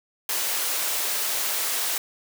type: high-pass noise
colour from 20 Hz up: white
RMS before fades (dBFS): -26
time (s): 0.29-1.98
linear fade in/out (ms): 2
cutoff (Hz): 440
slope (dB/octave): 12
effects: none